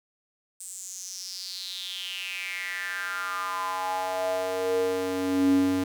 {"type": "tone with high-pass filter sweep", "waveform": "square", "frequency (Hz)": 93, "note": "F#2", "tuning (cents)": 9, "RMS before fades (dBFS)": -29, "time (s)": [0.6, 5.84], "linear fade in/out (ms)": 5, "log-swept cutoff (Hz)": [8400, 220], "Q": 6, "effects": []}